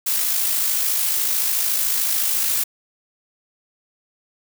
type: noise with amplitude modulation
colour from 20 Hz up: blue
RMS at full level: -19 dBFS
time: 0.06-2.64 s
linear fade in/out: 10 ms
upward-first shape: sine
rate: 53.8 Hz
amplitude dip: 35%
effects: none